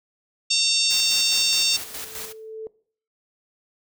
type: harmonic tone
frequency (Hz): 911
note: A#5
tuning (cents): -40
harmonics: 3 / 4 / 5 / 6 / 7 / 8 / 9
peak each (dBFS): -26 / -24 / -24 / -24 / -28 / -31 / -30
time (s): 0.5-1.77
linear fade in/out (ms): 10
type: noise with tremolo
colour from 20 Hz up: white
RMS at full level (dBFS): -33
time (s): 0.9-2.33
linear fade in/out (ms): 10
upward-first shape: square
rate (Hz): 4.8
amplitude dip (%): 50
type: tone with exponential growth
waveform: sine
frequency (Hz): 440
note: A4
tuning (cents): 0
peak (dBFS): -29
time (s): 1.29-2.67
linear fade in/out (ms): 1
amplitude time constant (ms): 300
effects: noise-tail reverb RT60 0.5 s tail -20 dB re dry